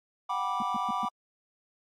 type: chord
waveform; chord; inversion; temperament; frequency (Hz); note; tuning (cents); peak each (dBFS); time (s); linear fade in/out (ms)
triangle; G major seventh; third; just; 735 / 784 / 980 / 1176; F#5 / G5 / B5 / D6; -12 / 0 / -14 / +2; -34 / -35 / -31 / -30; 0.29-1.09; 10
type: tone bursts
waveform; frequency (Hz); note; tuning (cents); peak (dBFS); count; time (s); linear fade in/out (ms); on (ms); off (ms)
sine; 220; A3; 0; -33; 4; 0.6-1.052; 2; 23; 120
effects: AAC 64 kbps